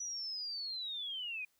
sine linear sweep, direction down, 5920 to 2425 Hz, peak -38 dBFS, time 0-1.45 s, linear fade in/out 5 ms, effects white hiss -75 dBFS RMS until 1.59 s

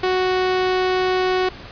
sawtooth tone, 370 Hz, F#4, in tune, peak -13 dBFS, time 0.03-1.49 s, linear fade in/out 5 ms, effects pink hiss -38 dBFS RMS until 1.71 s + resampled to 11025 Hz

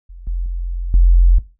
sine tone with level steps, 43.65 Hz, F1, in tune, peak -32 / -17 / -19 / -6 dBFS, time 0.09-1.39 s, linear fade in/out 10 ms, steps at 0.27 / 0.46 / 0.94 s, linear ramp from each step 2 ms, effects noise-tail reverb RT60 0.3 s tail -17 dB re dry

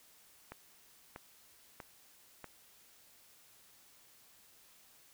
click train, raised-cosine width 0.5 ms, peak -30 dBFS, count 4, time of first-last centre 0.52-2.443 s, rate 1.56 Hz, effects white hiss -63 dBFS RMS until 5.13 s

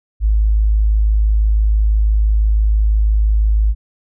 sine tone, 53 Hz, G#1, 36 cents sharp, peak -10 dBFS, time 0.2-3.75 s, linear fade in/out 50 ms, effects none

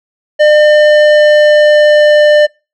square tone with pitch glide, 602 to 597.8 Hz, D5 to D5, +43 to +31 cents, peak -4 dBFS, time 0.39-2.47 s, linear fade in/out 20 ms, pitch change -12 cents, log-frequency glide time 0.58-2.25 s, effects noise-tail reverb RT60 0.3 s tail -26 dB re dry + low-pass 3000 Hz 12 dB/octave

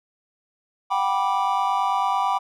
triangle chord, G major seventh, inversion third, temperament just, 735 / 784 / 980 / 1176 Hz, F#5 / G5 / B5 / D6, -12 / 0 / -14 / +2 cents, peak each -28 / -22 / -22 / -24 dBFS, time 0.9-2.39 s, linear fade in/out 20 ms, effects none

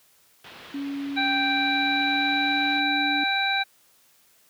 white low-pass noise, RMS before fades -45 dBFS, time 0.44-2.8 s, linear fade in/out 5 ms, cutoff 3600 Hz, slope 24 dB/octave
sine tone with pitch glide, 280 to 289 Hz, C#4 to D4, +18 to -28 cents, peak -28 dBFS, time 0.74-3.24 s, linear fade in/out 5 ms, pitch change +54 cents, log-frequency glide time 1.47-2.88 s
harmonic tone, 784 Hz, G5, in tune, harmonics 1 / 2 / 3 / 5, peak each -27 / -27 / -27 / -27 dBFS, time 1.16-3.64 s, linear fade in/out 20 ms
effects white hiss -60 dBFS RMS until 4.49 s + high-pass 80 Hz 12 dB/octave

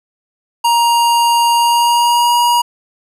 square tone with pitch glide, 940 to 956.4 Hz, A#5 to A#5, +14 to +44 cents, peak -10 dBFS, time 0.64-2.62 s, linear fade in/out 10 ms, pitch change +30 cents, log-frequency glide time 1.54-2.34 s, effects resampled to 32000 Hz + 8-bit

